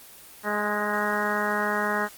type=harmonic tone with a mistuned harmonic; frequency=208.5 Hz; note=G#3; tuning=7 cents sharp; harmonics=1 / 2 / 3 / 4 / 5 / 6 / 7 / 8 / 9; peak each=-32 / -32 / -32 / -32 / -32 / -32 / -32 / -32 / -32 dBFS; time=0.43-2.09 s; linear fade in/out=50 ms; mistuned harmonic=8; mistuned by=-18 cents; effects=white hiss -47 dBFS RMS until 2.17 s + Opus 24 kbps